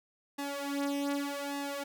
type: tone with flanger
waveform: sawtooth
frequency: 282.6 Hz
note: C#4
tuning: 34 cents sharp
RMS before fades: -35 dBFS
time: 0.38-1.84 s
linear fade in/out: 10 ms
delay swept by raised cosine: 1.1 to 3.9 ms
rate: 0.84 Hz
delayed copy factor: +0.85
effects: none